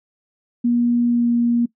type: tone with pitch glide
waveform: sine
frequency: 239.3 to 237.2 Hz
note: A#3 to A#3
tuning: +46 to +30 cents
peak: -14 dBFS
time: 0.64-1.66 s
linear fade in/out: 10 ms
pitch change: -16 cents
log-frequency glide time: 1.08-1.28 s
effects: noise-tail reverb RT60 0.1 s tail -20 dB re dry